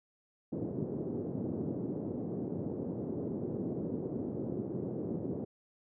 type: band-pass noise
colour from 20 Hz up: white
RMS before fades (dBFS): -37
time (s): 0.52-5.45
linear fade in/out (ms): 10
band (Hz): 110 to 410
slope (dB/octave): 24
effects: none